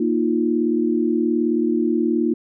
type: chord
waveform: sine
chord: Bb suspended fourth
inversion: none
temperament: just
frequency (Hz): 233.1 / 310.8 / 349.6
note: Bb3 / Eb4 / F4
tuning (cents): 0 / -2 / +2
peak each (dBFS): -21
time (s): 0-2.34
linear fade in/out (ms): 5
effects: none